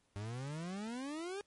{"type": "exponential sweep", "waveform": "40% pulse", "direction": "up", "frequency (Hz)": [98.6, 415.3], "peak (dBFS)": -39, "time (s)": [0.16, 1.41], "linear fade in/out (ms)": 0, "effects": ["pink hiss -75 dBFS RMS until 1.46 s", "MP3 48 kbps"]}